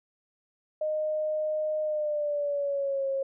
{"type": "tone with pitch glide", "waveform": "sine", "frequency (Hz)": [616, 542.5], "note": ["D#5", "C#5"], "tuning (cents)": [-17, -37], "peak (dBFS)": -26, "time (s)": [0.81, 3.23], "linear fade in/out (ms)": 5, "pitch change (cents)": -220, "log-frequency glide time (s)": [1.82, 3.07], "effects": []}